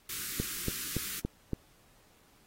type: band-stop noise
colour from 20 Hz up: white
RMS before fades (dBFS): -38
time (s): 0.09-1.2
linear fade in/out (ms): 5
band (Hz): 400 to 1200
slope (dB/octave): 48
type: click train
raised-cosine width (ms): 3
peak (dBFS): -18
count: 5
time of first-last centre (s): 0.4-1.533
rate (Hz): 3.53
effects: pink hiss -64 dBFS RMS until 2.46 s + AAC 48 kbps